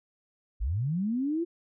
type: linear sweep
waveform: sine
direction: up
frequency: 43.65 to 349.2 Hz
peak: -26 dBFS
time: 0.6-1.45 s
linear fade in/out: 20 ms
effects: none